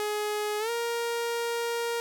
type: tone with pitch glide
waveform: sawtooth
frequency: 420 to 468.7 Hz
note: G#4 to A#4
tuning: +19 to +9 cents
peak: -24 dBFS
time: 0-2 s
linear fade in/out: 0 ms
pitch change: +190 cents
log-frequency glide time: 0.59-0.7 s
effects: none